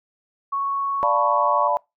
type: tone with vibrato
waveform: sine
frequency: 1108.7 Hz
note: C#6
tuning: in tune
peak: -21 dBFS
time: 0.52-1.68 s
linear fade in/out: 10 ms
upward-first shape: triangle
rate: 19 Hz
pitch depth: 9 cents each way
type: chord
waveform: sine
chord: B half-diminished seventh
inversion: first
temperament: equal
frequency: 587.3 / 698.5 / 880 / 987.8 Hz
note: D5 / F5 / A5 / B5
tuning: 0 / 0 / 0 / 0 cents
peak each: -23 / -26 / -24 / -22 dBFS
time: 1.03-1.77 s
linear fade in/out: 0 ms
effects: noise-tail reverb RT60 0.2 s tail -24 dB re dry